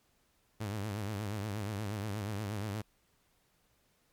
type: tone with vibrato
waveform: sawtooth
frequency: 103.83 Hz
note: G#2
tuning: in tune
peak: -31 dBFS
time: 0.6-2.82 s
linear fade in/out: 10 ms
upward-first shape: triangle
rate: 8.4 Hz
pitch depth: 130 cents each way
effects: pink hiss -72 dBFS RMS until 4.12 s + MP3 96 kbps